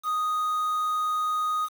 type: tone with quantisation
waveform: triangle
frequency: 1244.5 Hz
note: D#6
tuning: in tune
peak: -22 dBFS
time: 0.03-1.69 s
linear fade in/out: 50 ms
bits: 7
effects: none